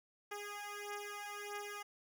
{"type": "beating tone pair", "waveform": "10% pulse", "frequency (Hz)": [410.4, 412], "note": ["G#4", "G#4"], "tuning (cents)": [-21, -14], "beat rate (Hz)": 1.6, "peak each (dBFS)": [-38, -38], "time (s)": [0.31, 1.83], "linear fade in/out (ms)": 10, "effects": []}